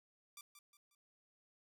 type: tone with echo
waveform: 5% pulse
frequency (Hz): 1174.7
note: D6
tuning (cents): 0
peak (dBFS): -39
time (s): 0.37-0.41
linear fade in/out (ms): 2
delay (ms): 180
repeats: 3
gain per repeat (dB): -8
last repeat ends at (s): 0.95
effects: none